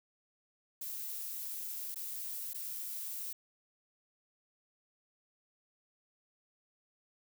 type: noise with dropouts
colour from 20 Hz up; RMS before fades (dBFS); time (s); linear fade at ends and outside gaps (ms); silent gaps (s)
violet; -41; 0.81-3.33; 5; 1.945-1.958 / 2.534-2.544
effects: none